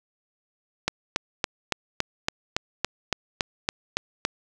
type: click train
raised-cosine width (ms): 0.2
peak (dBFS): -5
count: 13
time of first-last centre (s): 0.88-4.251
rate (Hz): 3.56
effects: none